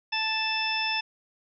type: harmonic tone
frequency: 880 Hz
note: A5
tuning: in tune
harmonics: 1 / 2 / 3 / 4 / 6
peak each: -32 / -35 / -29 / -33 / -32 dBFS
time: 0.12-1.01 s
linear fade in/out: 10 ms
effects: none